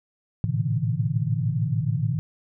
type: tone cluster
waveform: sine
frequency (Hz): 108.4 / 115.2 / 127.7 / 145.4 / 163.4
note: A2 / A#2 / C3 / D3 / E3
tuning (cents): -25 / -20 / -42 / -17 / -15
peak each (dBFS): -28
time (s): 0.44-2.19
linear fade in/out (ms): 0
effects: none